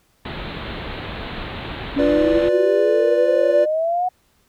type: low-pass noise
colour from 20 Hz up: pink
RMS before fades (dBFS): -30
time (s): 0.25-2.49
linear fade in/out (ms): 5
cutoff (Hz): 4100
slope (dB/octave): 96
type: exponential sweep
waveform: sine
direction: up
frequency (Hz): 277.2 to 740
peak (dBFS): -17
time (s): 1.96-4.09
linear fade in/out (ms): 10
type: chord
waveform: triangle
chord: B diminished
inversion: second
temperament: equal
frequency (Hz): 349.2 / 493.9 / 587.3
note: F4 / B4 / D5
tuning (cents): 0 / 0 / 0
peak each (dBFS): -21 / -19 / -16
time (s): 1.98-3.66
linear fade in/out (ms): 20
effects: pink hiss -61 dBFS RMS until 4.48 s